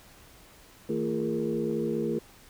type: tone cluster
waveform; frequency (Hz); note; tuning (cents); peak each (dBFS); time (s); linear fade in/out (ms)
sine; 158.4 / 225.2 / 340.8 / 411.3 / 466; D#3 / A3 / F4 / G#4 / A#4; +31 / +40 / -42 / -17 / -1; -36 / -31 / -32 / -32 / -33; 0.89-2.19; 5
effects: tanh soft clip ceiling -16 dBFS + pink hiss -54 dBFS RMS until 2.49 s